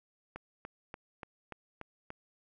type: click train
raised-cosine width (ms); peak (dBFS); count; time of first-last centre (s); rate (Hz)
0.5; -27; 7; 0.36-2.104; 3.44
effects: none